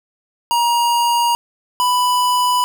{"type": "tone pair in turn", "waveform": "square", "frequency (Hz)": [947, 991.3], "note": ["A#5", "B5"], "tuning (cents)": [27, 6], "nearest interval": "minor second", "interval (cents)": 79, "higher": "second", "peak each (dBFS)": -14, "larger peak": "neither", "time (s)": [[0.51, 1.35], [1.8, 2.64]], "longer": "neither", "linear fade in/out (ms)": 0, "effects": []}